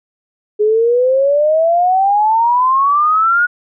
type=exponential sweep; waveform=sine; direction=up; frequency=415.3 to 1461 Hz; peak=-9 dBFS; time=0.59-3.47 s; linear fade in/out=20 ms; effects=none